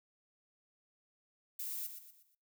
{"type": "noise with echo", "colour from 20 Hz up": "violet", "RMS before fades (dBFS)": -41, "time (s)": [1.59, 1.87], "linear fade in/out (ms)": 5, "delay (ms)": 120, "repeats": 4, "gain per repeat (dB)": -8, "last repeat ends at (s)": 2.35, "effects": ["noise-tail reverb RT60 0.3 s tail -21 dB re dry"]}